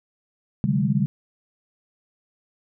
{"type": "tone cluster", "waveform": "sine", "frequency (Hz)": [134, 149.1, 190.9, 209.3], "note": ["C3", "D3", "G3", "G#3"], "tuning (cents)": [42, 27, -46, 14], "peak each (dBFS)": -24, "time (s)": [0.64, 1.06], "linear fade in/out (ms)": 0, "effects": []}